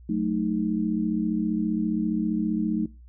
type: chord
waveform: sine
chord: D# diminished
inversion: first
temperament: equal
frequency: 185 / 220 / 311.1 Hz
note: F#3 / A3 / D#4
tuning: 0 / 0 / 0 cents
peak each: -28 / -26 / -28 dBFS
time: 0.09-2.86 s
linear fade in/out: 5 ms
effects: noise-tail reverb RT60 0.3 s tail -23 dB re dry + added 60 Hz sine -45 dBFS peak until 3.08 s